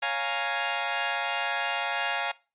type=chord; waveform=15% pulse; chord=Bb minor seventh; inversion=first; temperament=equal; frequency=554.4 / 698.5 / 830.6 / 932.3 Hz; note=Db5 / F5 / Ab5 / Bb5; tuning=0 / 0 / 0 / 0 cents; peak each=-30 / -25 / -24 / -28 dBFS; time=0.02-2.32 s; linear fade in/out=10 ms; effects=noise-tail reverb RT60 0.3 s tail -21 dB re dry + resampled to 8000 Hz